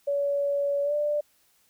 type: tone with pitch glide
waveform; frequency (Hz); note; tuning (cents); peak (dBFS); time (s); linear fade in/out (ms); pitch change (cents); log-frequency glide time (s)
sine; 567 to 591.1; C#5 to D5; +39 to +11; -23; 0.07-1.21; 10; +72; 0.83-0.94
effects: white hiss -65 dBFS RMS until 1.69 s